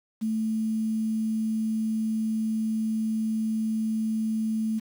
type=tone with quantisation; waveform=sine; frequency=220 Hz; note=A3; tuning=in tune; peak=-24 dBFS; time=0.21-4.8 s; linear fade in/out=20 ms; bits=8; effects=none